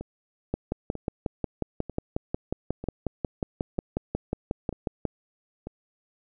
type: two click trains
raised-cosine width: 2 ms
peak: -13 / -22 dBFS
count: 26 / 7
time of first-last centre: 0.54-5.053 / 0.01-5.67 s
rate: 5.54 / 1.06 Hz
effects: none